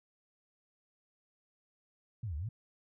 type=exponential two-way sweep; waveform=sine; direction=down then up; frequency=125.6 to 69.3 to 125.6 Hz; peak=-35 dBFS; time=2.23-2.49 s; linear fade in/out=5 ms; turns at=2.36 s; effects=none